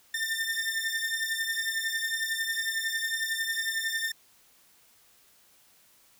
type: beating tone pair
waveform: sawtooth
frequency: 1795 / 1806 Hz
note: A6 / A6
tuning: +34 / +45 cents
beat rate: 11 Hz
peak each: -28 dBFS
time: 0.14-4.12 s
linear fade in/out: 5 ms
effects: white hiss -61 dBFS RMS until 6.19 s